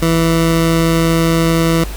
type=tone; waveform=20% pulse; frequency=164.81 Hz; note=E3; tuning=in tune; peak=-6 dBFS; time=0.02-1.84 s; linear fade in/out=5 ms; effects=added 50 Hz sine -23 dBFS peak until 1.96 s + pink hiss -32 dBFS RMS until 1.96 s

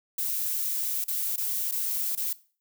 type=noise with dropouts; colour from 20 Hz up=violet; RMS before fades=-29 dBFS; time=0.18-2.33 s; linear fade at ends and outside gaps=5 ms; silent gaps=1.042-1.08 / 1.362-1.378 / 1.713-1.72 / 2.153-2.173 s; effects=noise-tail reverb RT60 0.4 s tail -19 dB re dry

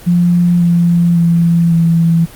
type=tone with pitch steps; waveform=sine; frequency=174.61 / 171.81 / 169.05 / 166.34 Hz; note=F3 / F3 / E3 / E3; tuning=0 / -28 / +44 / +16 cents; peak=-7 dBFS; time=0.06-2.26 s; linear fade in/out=20 ms; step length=550 ms; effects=pink hiss -36 dBFS RMS until 2.35 s + Opus 24 kbps

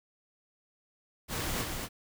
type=noise with echo; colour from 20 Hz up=pink; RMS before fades=-34 dBFS; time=1.28-1.66 s; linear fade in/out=50 ms; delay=230 ms; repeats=1; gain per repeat=-3 dB; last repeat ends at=1.89 s; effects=none

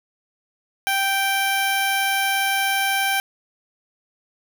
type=tone with notch filter; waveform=10% pulse; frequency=783 Hz; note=G5; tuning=2 cents flat; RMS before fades=-21 dBFS; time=0.87-3.2 s; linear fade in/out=0 ms; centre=4400 Hz; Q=1.6; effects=none

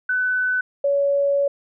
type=tone pair in turn; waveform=sine; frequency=1503 / 563 Hz; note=F#6 / C#5; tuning=+27 / +27 cents; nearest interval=octave + perfect fourth; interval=1700 cents; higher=first; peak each=-18 / -16 dBFS; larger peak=second; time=0.09-0.61 / 0.84-1.48 s; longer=second; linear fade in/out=5 ms; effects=none

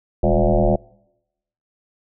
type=tone with frequency modulation; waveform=sine; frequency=279 Hz; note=C#4; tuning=11 cents sharp; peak=-13 dBFS; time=0.23-0.76 s; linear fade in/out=5 ms; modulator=78.4 Hz; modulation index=5.3; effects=noise-tail reverb RT60 0.9 s tail -26 dB re dry

